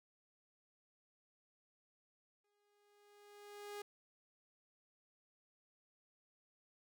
sawtooth tone with exponential growth, 411.3 Hz, G#4, 17 cents flat, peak -40 dBFS, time 2.44-3.82 s, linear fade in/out 5 ms, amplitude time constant 300 ms, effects none

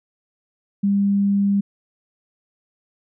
sine tone, 200 Hz, G3, 35 cents sharp, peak -15 dBFS, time 0.83-1.61 s, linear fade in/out 10 ms, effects none

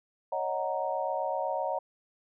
sine chord, D# minor seventh, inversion third, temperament equal, 554.4 / 622.3 / 740 / 932.3 Hz, C#5 / D#5 / F#5 / A#5, 0 / 0 / 0 / 0 cents, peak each -34 dBFS, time 0.32-1.79 s, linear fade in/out 5 ms, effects none

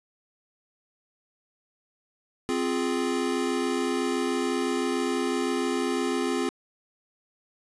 square chord, F minor, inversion second, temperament equal, 261.6 / 349.2 / 415.3 Hz, C4 / F4 / Ab4, 0 / 0 / 0 cents, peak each -29 / -30 / -31 dBFS, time 2.49-6.49 s, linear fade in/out 0 ms, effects resampled to 24000 Hz + 9-bit

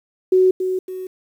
sine tone with echo, 372.1 Hz, F#4, 10 cents sharp, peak -10 dBFS, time 0.32-0.51 s, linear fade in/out 5 ms, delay 280 ms, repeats 2, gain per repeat -8 dB, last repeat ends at 1.07 s, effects 8-bit

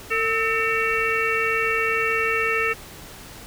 harmonic tone with a mistuned harmonic, 451.4 Hz, A4, 44 cents sharp, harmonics 1 / 3 / 4 / 5 / 6, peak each -26 / -26 / -26 / -26 / -26 dBFS, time 0.1-2.74 s, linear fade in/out 20 ms, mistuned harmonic 3, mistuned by -66 cents, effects pink hiss -41 dBFS RMS until 3.46 s

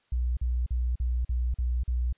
sine tone bursts, 61 Hz, B1, 21 cents flat, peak -24 dBFS, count 7, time 0.12-2.128 s, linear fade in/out 5 ms, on 250 ms, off 43 ms, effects white hiss -69 dBFS RMS until 2.17 s + resampled to 8000 Hz

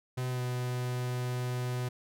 45% pulse tone with pitch glide, 126.9 to 124.65 Hz, B2 to B2, +47 to +16 cents, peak -31 dBFS, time 0.17-1.89 s, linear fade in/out 10 ms, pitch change -31 cents, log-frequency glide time 0.29-0.41 s, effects none

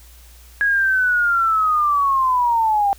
sine linear sweep, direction down, 1661.2 to 784 Hz, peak -14 dBFS, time 0.61-2.93 s, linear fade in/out 0 ms, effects added 59 Hz sine -43 dBFS peak until 2.98 s + white hiss -49 dBFS RMS until 2.98 s

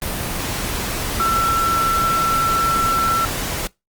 sine tone in noise, 1341 Hz, E6, 29 cents sharp, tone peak -16 dBFS, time 1.2-3.25 s, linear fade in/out 0 ms, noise pink, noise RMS -24 dBFS, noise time 0.02-3.67 s, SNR +5 dB, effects noise-tail reverb RT60 0.2 s tail -23 dB re dry + Opus 24 kbps

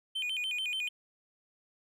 triangle tone with vibrato, 2758 Hz, F7, 22 cents flat, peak -30 dBFS, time 0.15-0.89 s, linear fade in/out 10 ms, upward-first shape square, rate 6.9 Hz, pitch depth 200 cents each way, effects none

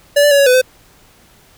square tone with pitch steps, 576 / 585 / 565 / 559 / 502 / 512 Hz, D5 / D5 / C#5 / C#5 / B4 / C5, -34 / -7 / +33 / +14 / +28 / -38 cents, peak -8 dBFS, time 0.16-0.616 s, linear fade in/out 10 ms, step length 76 ms, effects pink hiss -48 dBFS RMS until 1.57 s

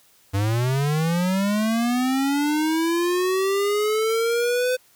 square linear sweep, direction up, 95.8 to 509 Hz, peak -20 dBFS, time 0.33-4.77 s, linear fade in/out 20 ms, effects white hiss -57 dBFS RMS until 4.95 s

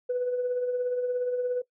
sine tone with tremolo, 495.5 Hz, B4, 6 cents sharp, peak -22 dBFS, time 0.09-1.62 s, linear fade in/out 10 ms, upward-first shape triangle, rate 17 Hz, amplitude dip 50%, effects noise-tail reverb RT60 0.1 s tail -20 dB re dry + tanh soft clip ceiling -21 dBFS

